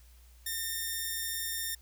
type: tone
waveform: 5% pulse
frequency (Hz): 1817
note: A#6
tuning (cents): -45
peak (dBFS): -22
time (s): 0.46-1.75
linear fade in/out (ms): 5
effects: added 60 Hz sine -54 dBFS peak until 1.81 s + white hiss -64 dBFS RMS until 1.81 s